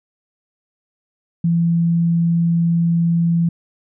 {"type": "tone", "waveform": "sine", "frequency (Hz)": 168.6, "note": "E3", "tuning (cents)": 39, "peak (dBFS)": -13, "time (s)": [1.44, 3.49], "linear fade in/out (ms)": 5, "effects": []}